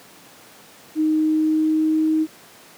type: tone with pitch glide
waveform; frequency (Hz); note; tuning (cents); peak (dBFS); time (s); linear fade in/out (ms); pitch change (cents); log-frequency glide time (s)
sine; 311.1 to 314.2; D#4 to D#4; 0 to +17; -15; 0.95-2.27; 50; +17; 1.14-2.08
effects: pink hiss -46 dBFS RMS until 2.77 s + high-pass 200 Hz 12 dB/octave